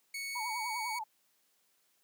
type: tone with pitch glide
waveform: sawtooth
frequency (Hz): 2219 to 2238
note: C#7 to C#7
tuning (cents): +1 to +16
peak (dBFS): -34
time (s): 0.14-0.99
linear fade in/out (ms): 5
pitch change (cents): +15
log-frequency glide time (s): 0.3-0.5
type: tone with vibrato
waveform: sine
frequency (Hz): 918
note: A#5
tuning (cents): -27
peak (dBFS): -36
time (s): 0.35-1.04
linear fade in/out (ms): 10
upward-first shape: sine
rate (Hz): 10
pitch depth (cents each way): 120
effects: white hiss -73 dBFS RMS until 2.03 s + high-pass 150 Hz 12 dB/octave